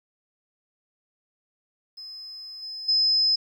sine tone with level steps, 5100 Hz, D#8, 42 cents sharp, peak -37 / -33 / -18 dBFS, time 1.97-3.36 s, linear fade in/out 10 ms, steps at 2.62 / 2.88 s, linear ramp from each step 10 ms, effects 10-bit

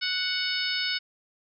harmonic tone, 740 Hz, F#5, in tune, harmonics 2 / 3 / 4 / 5 / 6 / 7, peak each -33 / -33 / -33 / -33 / -33 / -33 dBFS, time 0.01-0.99 s, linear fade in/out 20 ms, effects none

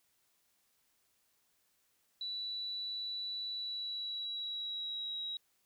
sine tone with pitch glide, 3951 to 3845 Hz, B7 to B7, 0 to -47 cents, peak -37 dBFS, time 2.21-5.37 s, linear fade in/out 2 ms, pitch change -47 cents, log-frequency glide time 3.51-5.18 s, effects white hiss -75 dBFS RMS until 5.65 s

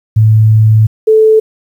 sine tone pair in turn, 109.3 / 437.2 Hz, A2 / A4, -11 / -11 cents, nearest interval 2 octaves, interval 2400 cents, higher second, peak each -3 dBFS, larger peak neither, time 0.16-0.87 / 1.07-1.4 s, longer first, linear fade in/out 10 ms, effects 7-bit

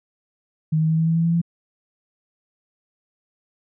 sine tone with pitch steps, 156.8 / 158.53 / 160.28 / 162.05 / 163.84 / 165.64 / 167.47 / 169.32 Hz, D#3 / D#3 / E3 / E3 / E3 / E3 / E3 / E3, +14 / +33 / -48 / -29 / -10 / +9 / +28 / +47 cents, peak -16 dBFS, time 0.72-1.416 s, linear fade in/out 10 ms, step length 87 ms, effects none

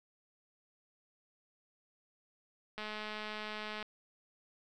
click train, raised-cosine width 0.3 ms, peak -26 dBFS, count 224, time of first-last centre 2.78-3.827 s, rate 213 Hz, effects none

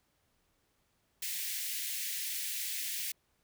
white high-pass noise, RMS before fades -37 dBFS, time 1.22-3.12 s, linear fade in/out 5 ms, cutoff 1800 Hz, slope 48 dB/octave, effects pink hiss -75 dBFS RMS until 3.43 s

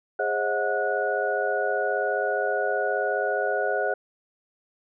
sine tone cluster, 413.9 / 533 / 632 / 727 / 1463 Hz, G#4 / C5 / D#5 / F#5 / F#6, -6 / +32 / +27 / -31 / -20 cents, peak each -29 dBFS, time 0.19-3.94 s, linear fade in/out 5 ms, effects none

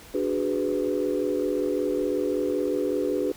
sine chord, G# half-diminished seventh, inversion second, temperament equal with one note detuned, 293.7 / 370 / 415.3 / 498.8 Hz, D4 / F#4 / G#4 / B4, 0 / 0 / 0 / +17 cents, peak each -28 dBFS, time 0.14-3.32 s, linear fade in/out 5 ms, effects tanh soft clip ceiling -14 dBFS + pink hiss -47 dBFS RMS until 3.36 s

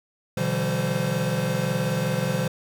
square tone cluster, 124.4 / 148.1 / 166.8 / 192.1 / 517 Hz, B2 / D3 / E3 / G3 / C5, +13 / +15 / +21 / -35 / -21 cents, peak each -30 dBFS, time 0.37-2.48 s, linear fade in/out 5 ms, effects none

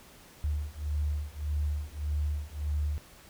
sine beating tone pair, 73.42 / 75.12 Hz, D2 / D2, 0 / +40 cents, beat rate 1.7 Hz, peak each -32 / -32 dBFS, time 0.44-2.98 s, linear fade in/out 0 ms, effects pink hiss -54 dBFS RMS until 3.29 s

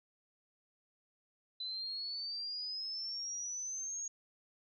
sine exponential sweep, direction up, 4000 to 6645 Hz, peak -38 dBFS, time 1.6-4.08 s, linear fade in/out 5 ms, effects none

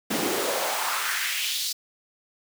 pink noise with high-pass filter sweep, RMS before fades -27 dBFS, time 0.1-1.73 s, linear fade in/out 10 ms, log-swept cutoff 230 to 4800 Hz, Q 2.3, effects none

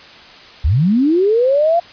sine linear sweep, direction up, 58.27 to 702 Hz, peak -10 dBFS, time 0.64-1.8 s, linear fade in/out 10 ms, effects white hiss -39 dBFS RMS until 1.92 s + resampled to 11025 Hz

